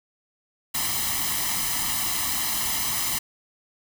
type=noise with comb filter; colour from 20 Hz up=white; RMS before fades=-26 dBFS; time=0.74-3.19 s; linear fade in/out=10 ms; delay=0.99 ms; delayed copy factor=+0.75; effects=none